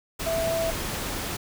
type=tone in noise; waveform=sine; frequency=659.3 Hz; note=E5; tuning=in tune; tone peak=-24 dBFS; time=0.26-0.71 s; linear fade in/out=10 ms; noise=pink; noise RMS=-31 dBFS; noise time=0.19-1.37 s; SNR=+4 dB; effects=none